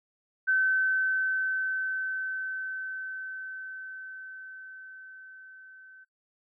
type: tone with level ramp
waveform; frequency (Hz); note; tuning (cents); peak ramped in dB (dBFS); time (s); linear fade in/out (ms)
sine; 1532; G6; -40; -21 to -49; 0.47-6.05; 20
effects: noise-tail reverb RT60 0.1 s tail -17 dB re dry